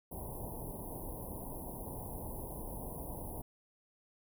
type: band-stop noise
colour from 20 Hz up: pink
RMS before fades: -43 dBFS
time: 0.11-3.42 s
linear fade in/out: 10 ms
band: 1000 to 9800 Hz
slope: 96 dB/octave
effects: none